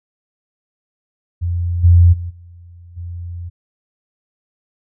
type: tone with level steps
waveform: sine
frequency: 86.8 Hz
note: F2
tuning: 10 cents flat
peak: -16 / -5 / -22 / -37 / -25 dBFS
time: 1.41-3.5 s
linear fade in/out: 20 ms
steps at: 1.83 / 2.12 / 2.29 / 2.96 s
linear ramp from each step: 20 ms
effects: none